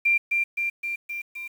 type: tone with echo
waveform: sine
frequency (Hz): 2375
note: D7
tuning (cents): +19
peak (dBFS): -17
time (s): 0.05-0.18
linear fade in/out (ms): 10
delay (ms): 260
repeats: 5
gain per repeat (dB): -3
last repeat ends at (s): 1.48
effects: 8-bit